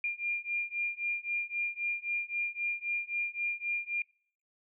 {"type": "beating tone pair", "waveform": "sine", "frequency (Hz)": [2400, 2403.8], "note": ["D7", "D7"], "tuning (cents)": [37, 40], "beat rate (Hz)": 3.8, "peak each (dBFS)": [-35, -34], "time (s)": [0.04, 4.02], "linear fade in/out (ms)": 2, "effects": ["noise-tail reverb RT60 0.6 s tail -26 dB re dry"]}